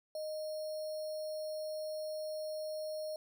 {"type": "tone with sample-and-hold", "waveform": "sine", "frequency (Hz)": 619, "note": "D#5", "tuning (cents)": -9, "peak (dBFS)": -37, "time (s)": [0.15, 3.16], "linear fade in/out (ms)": 2, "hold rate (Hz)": 4900, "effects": []}